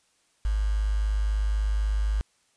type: tone with quantisation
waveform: sine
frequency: 51.91 Hz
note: G#1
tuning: in tune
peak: -22 dBFS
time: 0.45-2.21 s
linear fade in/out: 0 ms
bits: 7
effects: white hiss -67 dBFS RMS until 2.56 s + resampled to 22050 Hz